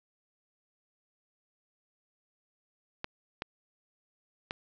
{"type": "clicks", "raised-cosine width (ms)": 0.3, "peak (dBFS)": -18, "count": 3, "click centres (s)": [3.044, 3.421, 4.509], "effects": ["resampled to 16000 Hz", "10-bit"]}